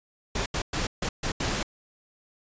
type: noise bursts at uneven times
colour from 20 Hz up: pink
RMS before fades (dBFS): -28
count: 6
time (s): 0.35-0.46 / 0.54-0.62 / 0.73-0.87 / 1.02-1.09 / 1.23-1.32 / 1.4-1.63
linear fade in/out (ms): 5
effects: resampled to 16000 Hz